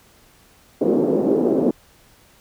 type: band-pass noise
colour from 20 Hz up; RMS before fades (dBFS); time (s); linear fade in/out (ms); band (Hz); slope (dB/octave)
white; -18; 0.81-1.71; 5; 220 to 430; 24
effects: pink hiss -53 dBFS RMS until 2.4 s